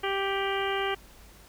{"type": "harmonic tone with a mistuned harmonic", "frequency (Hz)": 392, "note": "G4", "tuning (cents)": 0, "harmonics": [1, 2, 3, 4, 5, 6, 7, 8], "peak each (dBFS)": [-30, -33, -35, -36, -37, -38, -38, -39], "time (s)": [0.03, 0.95], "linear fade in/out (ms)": 10, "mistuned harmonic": 7, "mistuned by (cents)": 55, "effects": ["added 50 Hz sine -54 dBFS peak until 1.48 s", "pink hiss -54 dBFS RMS until 1.48 s"]}